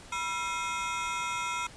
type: ring-modulated tone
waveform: 25% pulse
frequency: 1163 Hz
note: D6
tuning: 17 cents flat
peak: -24 dBFS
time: 0.12-1.67 s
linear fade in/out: 5 ms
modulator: 190 Hz
effects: pink hiss -50 dBFS RMS until 1.76 s + resampled to 22050 Hz